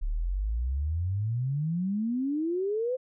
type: exponential sweep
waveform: sine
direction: up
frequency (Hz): 34.52 to 523.3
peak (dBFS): -26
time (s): 0.01-2.97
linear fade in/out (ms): 20
effects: none